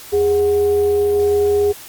sine tone with frequency modulation, 410 Hz, G#4, 22 cents flat, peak -12 dBFS, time 0.12-1.73 s, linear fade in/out 20 ms, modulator 327 Hz, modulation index 0.28, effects white hiss -37 dBFS RMS until 1.88 s + Opus 48 kbps

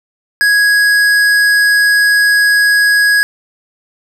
sine tone with tanh clipping, 1661.2 Hz, G#6, in tune, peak -9 dBFS, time 0.41-3.23 s, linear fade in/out 0 ms, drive 15 dB, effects none

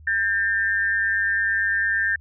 sine tone pair together, 1600 / 1802.2 Hz, G6 / A6, +35 / +41 cents, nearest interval major second, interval 206 cents, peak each -23 / -21 dBFS, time 0.07-2.16 s, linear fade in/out 5 ms, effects added 77 Hz sine -43 dBFS peak until 2.2 s

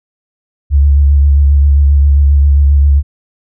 sine tone with vibrato, 70.9 Hz, C#2, 40 cents sharp, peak -4 dBFS, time 0.7-3.03 s, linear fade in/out 50 ms, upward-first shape sine, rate 7.5 Hz, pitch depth 35 cents each way, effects none

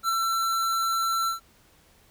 square tone with ADSR envelope, 1345 Hz, E6, 34 cents sharp, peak -21 dBFS, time 0.03-1.4 s, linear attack 59 ms, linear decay 8 ms, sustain -3 dB, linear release 120 ms, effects pink hiss -59 dBFS RMS until 2.1 s

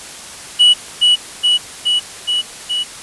triangle tone with echo, 2939 Hz, F#7, 12 cents flat, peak -4 dBFS, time 0.59-0.74 s, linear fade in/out 20 ms, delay 420 ms, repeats 5, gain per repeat -2 dB, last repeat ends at 2.84 s, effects white hiss -32 dBFS RMS until 3.02 s + resampled to 24000 Hz

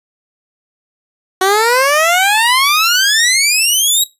15% pulse exponential sweep, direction up, 370 to 3877 Hz, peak -3 dBFS, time 1.41-4.04 s, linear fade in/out 5 ms, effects noise-tail reverb RT60 0.2 s tail -17 dB re dry + resampled to 32000 Hz

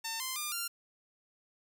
5% pulse tone with pitch steps, 900 / 1039.8 / 1201.4 / 1388 Hz, A5 / C6 / D6 / F6, +39 / -11 / +39 / -11 cents, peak -23 dBFS, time 0.04-0.68 s, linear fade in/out 10 ms, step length 160 ms, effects none

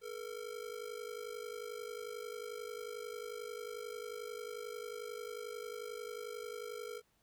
square ring-modulated tone, 454.1 Hz, A#4, 45 cents flat, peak -40 dBFS, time 0.01-7.02 s, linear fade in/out 50 ms, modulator 25.6 Hz, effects pink hiss -75 dBFS RMS until 7.22 s

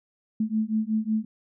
sine beating tone pair, 215.4 / 220.8 Hz, A3 / A3, -37 / +6 cents, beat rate 5.4 Hz, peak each -26 / -26 dBFS, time 0.4-1.25 s, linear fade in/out 5 ms, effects none

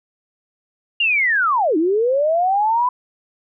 sine linear two-way sweep, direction down then up, 2852 to 301 to 1009 Hz, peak -14 dBFS, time 1-2.89 s, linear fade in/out 5 ms, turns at 1.77 s, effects none

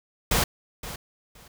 pink noise with echo, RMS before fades -22 dBFS, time 0.31-0.44 s, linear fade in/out 5 ms, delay 520 ms, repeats 2, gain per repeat -14 dB, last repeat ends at 1.48 s, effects none

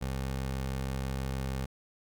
20% pulse tone, 66.3 Hz, C2, 23 cents sharp, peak -27 dBFS, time 0.01-1.66 s, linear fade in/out 10 ms, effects Opus 48 kbps

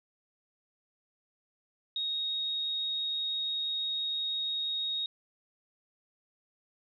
sine tone, 3751 Hz, A#7, 10 cents sharp, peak -30 dBFS, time 1.96-5.06 s, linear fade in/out 2 ms, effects none

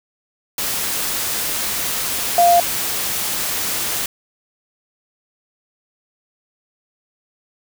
sine tone in noise, 695 Hz, F5, 9 cents flat, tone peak -9 dBFS, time 2.38-2.6 s, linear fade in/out 2 ms, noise white, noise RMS -22 dBFS, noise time 0.58-4.06 s, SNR +10 dB, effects none

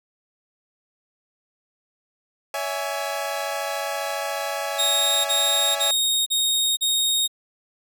sawtooth chord, C# minor, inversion none, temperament equal with one note detuned, 564.7 / 659.3 / 830.6 Hz, C#5 / E5 / G#5, +32 / 0 / 0 cents, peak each -26 dBFS, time 2.54-5.91 s, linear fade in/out 2 ms
sawtooth tone bursts, 3727 Hz, A#7, 1 cent flat, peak -16 dBFS, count 5, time 4.78-7.278 s, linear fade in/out 20 ms, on 470 ms, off 37 ms
effects none

